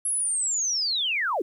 sine linear sweep, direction down, 10970 to 293.7 Hz, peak -23 dBFS, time 0.05-1.42 s, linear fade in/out 5 ms, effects 10-bit

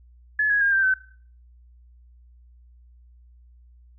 sine tone with pitch steps, 1711 / 1663.3 / 1616.8 / 1571.7 / 1527.9 Hz, A6 / G#6 / G#6 / G6 / G6, -49 / +2 / -47 / +4 / -45 cents, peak -17 dBFS, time 0.39-0.94 s, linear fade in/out 5 ms, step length 110 ms, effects noise-tail reverb RT60 0.5 s tail -19 dB re dry + added 60 Hz sine -49 dBFS peak until 3.98 s

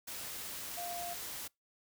sine tone in noise, 698.5 Hz, F5, in tune, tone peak -40 dBFS, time 0.77-1.14 s, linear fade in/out 10 ms, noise white, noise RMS -43 dBFS, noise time 0.07-1.48 s, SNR 0 dB, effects noise-tail reverb RT60 0.2 s tail -26 dB re dry

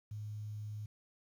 sine tone with quantisation, 105.9 Hz, G#2, 34 cents sharp, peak -40 dBFS, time 0.11-0.86 s, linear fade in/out 5 ms, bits 11, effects none

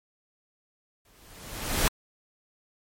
pink noise with exponential growth, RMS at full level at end -22 dBFS, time 1.05-1.88 s, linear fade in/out 2 ms, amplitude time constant 180 ms, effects MP3 64 kbps

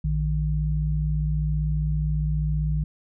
sine tone pair together, 58.01 / 153 Hz, A#1 / D#3, -8 / -29 cents, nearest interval octave + perfect fourth, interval 1679 cents, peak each -24 dBFS, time 0.04-2.84 s, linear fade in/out 5 ms, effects none

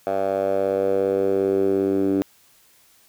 10% pulse tone with band-pass filter sweep, 97.3 Hz, G2, 12 cents flat, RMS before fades -21 dBFS, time 0.07-2.22 s, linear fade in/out 0 ms, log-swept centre 680 to 310 Hz, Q 3.9, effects white hiss -56 dBFS RMS until 3.08 s

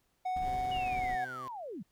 triangle tone, 740 Hz, F#5, in tune, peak -29 dBFS, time 0.25-1.25 s, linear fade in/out 10 ms
brown noise with tremolo, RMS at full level -41 dBFS, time 0.36-1.15 s, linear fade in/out 5 ms, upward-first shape sine, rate 18 Hz, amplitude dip 50%
10% pulse tone with pitch glide, 130.81 to 128.04 Hz, C3 to C3, 0 to -37 cents, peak -38 dBFS, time 0.45-1.48 s, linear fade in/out 0 ms, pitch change -37 cents, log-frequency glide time 0.81-0.91 s
sine linear sweep, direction down, 2949 to 146.83 Hz, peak -39 dBFS, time 0.71-1.83 s, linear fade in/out 10 ms
effects pink hiss -75 dBFS RMS until 1.91 s

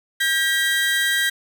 30% pulse tone pair together, 1600 / 1923.4 Hz, G6 / B6, +35 / -46 cents, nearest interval minor third, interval 319 cents, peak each -18 / -18 dBFS, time 0.2-1.3 s, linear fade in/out 10 ms, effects none

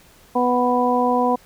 harmonic tone, 247.2 Hz, B3, 2 cents sharp, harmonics 1 / 2 / 3 / 4, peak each -21 / -21 / -21 / -21 dBFS, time 0.35-1.36 s, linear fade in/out 10 ms, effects pink hiss -51 dBFS RMS until 1.45 s

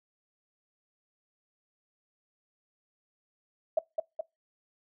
sine tone with echo, 639 Hz, D#5, 46 cents sharp, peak -21 dBFS, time 3.77-3.79 s, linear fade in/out 5 ms, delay 210 ms, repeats 2, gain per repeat -4 dB, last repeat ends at 4.21 s, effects noise-tail reverb RT60 0.2 s tail -22 dB re dry

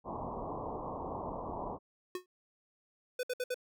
white low-pass noise, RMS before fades -40 dBFS, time 0.04-1.79 s, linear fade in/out 50 ms, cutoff 1100 Hz, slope 96 dB/octave
square tone with exponential decay, 364.1 Hz, F#4, 28 cents flat, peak -33 dBFS, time 2.15-2.26 s, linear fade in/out 2 ms, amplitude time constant 22 ms
square tone bursts, 499.8 Hz, B4, 21 cents sharp, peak -33 dBFS, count 4, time 3.19-3.544 s, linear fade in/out 5 ms, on 42 ms, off 62 ms
effects none

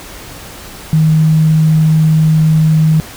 sine tone, 157.2 Hz, D#3, 18 cents sharp, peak -6 dBFS, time 0.93-3 s, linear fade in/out 0 ms, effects pink hiss -31 dBFS RMS until 3.16 s

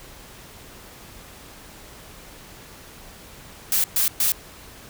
blue noise bursts, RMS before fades -20 dBFS, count 3, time 3.72-4.32 s, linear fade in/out 2 ms, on 120 ms, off 120 ms, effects pink hiss -44 dBFS RMS until 4.89 s

